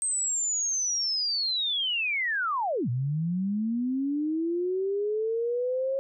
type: linear two-way sweep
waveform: sine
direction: down then up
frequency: 8372 to 116.54 to 545 Hz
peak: -25 dBFS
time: 0.02-5.99 s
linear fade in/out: 0 ms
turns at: 2.89 s
effects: none